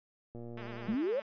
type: click train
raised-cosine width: 2 ms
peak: -33 dBFS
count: 71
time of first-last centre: 0.35-0.943 s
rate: 118 Hz
type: tone with vibrato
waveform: 5% pulse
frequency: 210.2 Hz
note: G#3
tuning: 21 cents sharp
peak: -34 dBFS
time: 0.57-1.22 s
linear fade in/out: 2 ms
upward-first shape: sine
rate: 10 Hz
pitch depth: 120 cents each way
type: exponential sweep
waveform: sine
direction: up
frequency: 196 to 596 Hz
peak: -29 dBFS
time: 0.88-1.2 s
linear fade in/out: 5 ms
effects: resampled to 11025 Hz